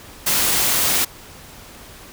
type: noise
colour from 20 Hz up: white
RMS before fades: -18 dBFS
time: 0.26-1.05 s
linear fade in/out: 10 ms
effects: pink hiss -41 dBFS RMS until 2.12 s